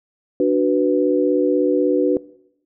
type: chord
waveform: sine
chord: B minor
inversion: first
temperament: equal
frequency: 293.7 / 370 / 493.9 Hz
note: D4 / F#4 / B4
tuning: 0 / 0 / 0 cents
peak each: -18 dBFS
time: 0.4-2.17 s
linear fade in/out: 2 ms
effects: noise-tail reverb RT60 0.8 s tail -21 dB re dry